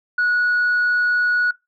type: tone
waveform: sine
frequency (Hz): 1462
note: F#6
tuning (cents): -21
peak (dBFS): -14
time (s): 0.18-1.51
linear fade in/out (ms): 5
effects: noise-tail reverb RT60 0.2 s tail -21 dB re dry + tanh soft clip ceiling -13 dBFS